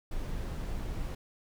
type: noise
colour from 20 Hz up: brown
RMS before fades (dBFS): -35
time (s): 0.11-1.15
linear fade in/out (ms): 5
effects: none